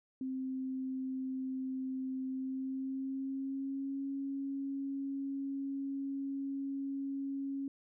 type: tone with pitch glide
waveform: sine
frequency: 261.6 to 274.8 Hz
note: C4 to C#4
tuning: 0 to -15 cents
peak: -35 dBFS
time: 0.21-7.68 s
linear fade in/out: 2 ms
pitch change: +85 cents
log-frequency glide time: 2.28-4.06 s
effects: none